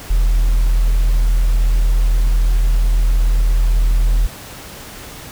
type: tone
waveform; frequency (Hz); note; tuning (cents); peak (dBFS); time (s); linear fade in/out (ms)
sine; 41.2; E1; 0; -8; 0.1-4.27; 10
effects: tanh soft clip ceiling -9 dBFS + pink hiss -34 dBFS RMS until 5.31 s